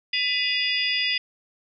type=tone cluster; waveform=sine; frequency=2000 / 2508 / 2845 / 3461 / 4879 Hz; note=B6 / D#7 / F7 / A7 / D#8; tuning=+21 / +13 / +31 / -29 / -35 cents; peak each=-28 dBFS; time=0.13-1.18 s; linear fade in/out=5 ms; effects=none